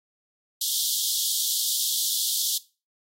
pink high-pass noise, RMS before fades -26 dBFS, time 0.61-2.58 s, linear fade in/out 5 ms, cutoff 3200 Hz, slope 96 dB/octave, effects noise-tail reverb RT60 0.3 s tail -18 dB re dry + AAC 48 kbps

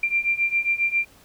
sine beating tone pair, 2368 / 2375.4 Hz, D7 / D7, +14 / +19 cents, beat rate 7.4 Hz, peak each -24 / -22 dBFS, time 0.03-1.05 s, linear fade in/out 5 ms, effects pink hiss -53 dBFS RMS until 1.24 s

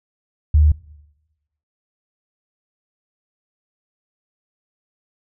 sine tone, 75.4 Hz, D2, 46 cents sharp, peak -9 dBFS, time 0.54-0.72 s, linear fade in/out 5 ms, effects noise-tail reverb RT60 1.0 s tail -22 dB re dry

